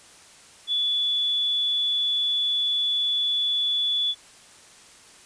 sine tone, 3438 Hz, A7, 41 cents flat, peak -21 dBFS, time 0.67-4.15 s, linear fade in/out 50 ms, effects white hiss -50 dBFS RMS until 5.25 s + resampled to 22050 Hz

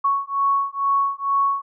sine beating tone pair, 1108.7 / 1110.9 Hz, C#6 / C#6, 0 / +3 cents, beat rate 2.2 Hz, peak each -21 dBFS, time 0.04-1.62 s, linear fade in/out 10 ms, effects none

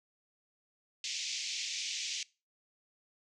white band-pass noise, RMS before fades -38 dBFS, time 1.04-2.23 s, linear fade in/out 2 ms, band 2200 to 6700 Hz, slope 48 dB/octave, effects noise-tail reverb RT60 0.3 s tail -22 dB re dry

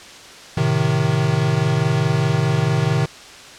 square chord, A diminished, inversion none, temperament equal, 110 / 130.81 / 155.56 Hz, A2 / C3 / Eb3, 0 / 0 / 0 cents, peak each -24 / -20 / -20 dBFS, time 0.57-3.06 s, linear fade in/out 5 ms, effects white hiss -39 dBFS RMS until 3.58 s + low-pass 6000 Hz 12 dB/octave

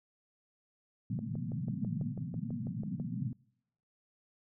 pink band-pass noise, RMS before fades -37 dBFS, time 1.1-3.33 s, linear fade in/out 5 ms, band 110 to 250 Hz, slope 96 dB/octave
click train, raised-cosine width 2 ms, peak -32 dBFS, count 12, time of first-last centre 1.19-2.999 s, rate 6.08 Hz
effects noise-tail reverb RT60 0.8 s tail -26 dB re dry

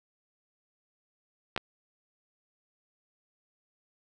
clicks, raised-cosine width 0.3 ms, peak -15 dBFS, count 2, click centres 1.563 / 1.577 s, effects none

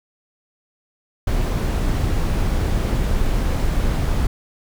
brown noise, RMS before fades -19 dBFS, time 1.27-4.27 s, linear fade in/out 5 ms, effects none

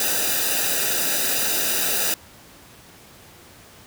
white noise with comb filter, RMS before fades -22 dBFS, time 0-2.14 s, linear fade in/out 2 ms, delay 0.92 ms, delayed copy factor -0.75, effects pink hiss -47 dBFS RMS until 3.86 s + high-pass 60 Hz 12 dB/octave

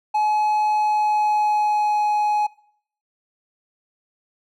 triangle tone with pitch glide, 849 to 839.7 Hz, G#5 to G#5, +38 to +19 cents, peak -15 dBFS, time 0.14-2.47 s, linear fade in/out 10 ms, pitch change -19 cents, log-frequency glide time 0.74-2.05 s, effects noise-tail reverb RT60 0.6 s tail -21 dB re dry

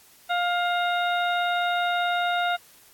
harmonic tone with a mistuned harmonic, 705 Hz, F5, 16 cents sharp, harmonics 1 / 2 / 3 / 4 / 5, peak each -24 / -27 / -35 / -36 / -33 dBFS, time 0.29-2.57 s, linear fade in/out 20 ms, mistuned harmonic 5, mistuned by +87 cents, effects white hiss -54 dBFS RMS until 2.93 s + AAC 64 kbps

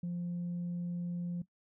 sine tone, 174.61 Hz, F3, in tune, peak -32 dBFS, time 0.03-1.42 s, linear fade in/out 5 ms, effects noise-tail reverb RT60 0.1 s tail -17 dB re dry + tanh soft clip ceiling -32 dBFS

